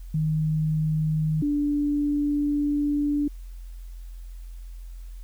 sine tone pair in turn, 155.56 / 291.1 Hz, D#3 / D4, 0 / -15 cents, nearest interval major seventh, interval 1085 cents, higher second, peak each -21 dBFS, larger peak neither, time 0.14-1.42 / 1.42-3.28 s, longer second, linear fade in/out 5 ms, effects added 43 Hz sine -36 dBFS peak until 5.23 s + white hiss -60 dBFS RMS until 5.23 s

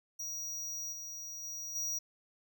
square tone with level steps, 5760 Hz, F#8, 47 cents flat, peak -38 / -42 / -40 / -34 dBFS, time 0.19-1.99 s, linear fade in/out 10 ms, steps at 0.92 / 1.43 / 1.75 s, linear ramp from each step 10 ms, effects none

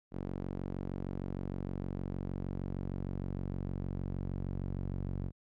sawtooth tone with band-pass filter sweep, 46.48 Hz, F#1, 9 cents sharp, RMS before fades -38 dBFS, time 0.11-5.32 s, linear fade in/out 50 ms, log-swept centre 260 to 140 Hz, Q 0.75, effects none

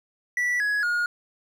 triangle tone with pitch steps, 1958 / 1675.3 / 1433.3 Hz, B6 / G#6 / F6, -15 / +15 / +45 cents, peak -20 dBFS, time 0.37-1.06 s, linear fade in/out 2 ms, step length 230 ms, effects none

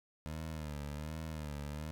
20% pulse tone with vibrato, 76 Hz, D#2, 40 cents flat, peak -35 dBFS, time 0.26-1.91 s, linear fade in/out 0 ms, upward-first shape sine, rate 1.3 Hz, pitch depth 89 cents each way, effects none

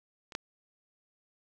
clicks, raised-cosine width 0.2 ms, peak -29 / -15 dBFS, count 2, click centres 0.322 / 0.351 s, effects none

